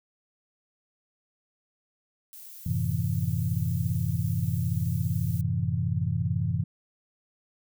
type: noise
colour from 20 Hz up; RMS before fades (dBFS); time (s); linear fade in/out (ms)
violet; -45; 2.33-5.41; 0
type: chord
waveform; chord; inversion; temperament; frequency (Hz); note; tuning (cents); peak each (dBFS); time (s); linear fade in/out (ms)
sine; F# half-diminished seventh; none; equal; 92.5 / 110 / 130.81 / 164.81; F#2 / A2 / C3 / E3; 0 / 0 / 0 / 0; -30; 2.66-6.64; 5
effects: none

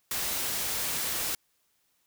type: noise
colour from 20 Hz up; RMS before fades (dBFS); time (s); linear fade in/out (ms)
white; -31; 0.11-1.35; 2
effects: white hiss -72 dBFS RMS until 2.06 s

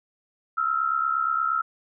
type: tone pair together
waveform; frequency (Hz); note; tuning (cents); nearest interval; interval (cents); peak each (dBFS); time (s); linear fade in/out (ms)
sine; 1301 / 1369.5; E6 / F6; -23 / -34; minor second; 89; -24 / -25; 0.57-1.62; 10
effects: none

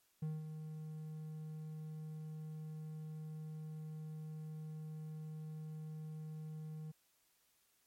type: tone with ADSR envelope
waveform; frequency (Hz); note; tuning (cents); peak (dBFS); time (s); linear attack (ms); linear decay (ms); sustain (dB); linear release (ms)
triangle; 155.56; D#3; 0; -34; 0.22-6.92; 7; 200; -8; 14
effects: white hiss -75 dBFS RMS until 7.86 s + MP3 64 kbps

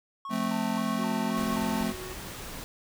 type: tone with vibrato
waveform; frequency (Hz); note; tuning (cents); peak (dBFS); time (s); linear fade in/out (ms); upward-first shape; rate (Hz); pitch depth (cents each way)
triangle; 990; B5; +4; -33; 0.25-1.83; 2; square; 1.9; 180
type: chord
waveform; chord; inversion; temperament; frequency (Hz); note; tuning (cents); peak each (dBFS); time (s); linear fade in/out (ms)
square; F major; none; just; 174.61 / 218.3 / 261.9; F3 / A3 / C4; 0 / -13 / +2; -36 / -30 / -34; 0.29-1.94; 50
type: harmonic tone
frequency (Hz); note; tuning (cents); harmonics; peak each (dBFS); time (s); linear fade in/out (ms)
370; F#4; 0; 1 / 3 / 5 / 7; -40 / -50 / -54 / -57; 0.98-2.14; 10
type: noise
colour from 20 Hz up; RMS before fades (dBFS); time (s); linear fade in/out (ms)
pink; -40; 1.37-2.64; 0
effects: none

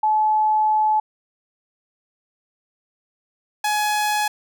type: tone pair in turn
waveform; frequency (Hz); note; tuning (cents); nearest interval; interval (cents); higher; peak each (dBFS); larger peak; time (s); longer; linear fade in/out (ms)
sine / sawtooth; 860 / 841.8; A5 / G#5; -40 / +23; unison; 37; first; -15; neither; 0.03-1 / 3.64-4.28; first; 5
effects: none

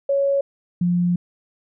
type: tone pair in turn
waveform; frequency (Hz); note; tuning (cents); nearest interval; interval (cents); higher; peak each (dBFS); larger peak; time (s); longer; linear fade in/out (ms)
sine; 556 / 176.04; C#5 / F3; +5 / +14; octave + minor sixth; 1991; first; -16; neither; 0.09-0.41 / 0.81-1.16; second; 5
effects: none

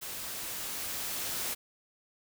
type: noise with level ramp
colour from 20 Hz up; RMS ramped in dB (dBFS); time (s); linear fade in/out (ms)
white; -40 to -34; 0.01-1.55; 20
effects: none

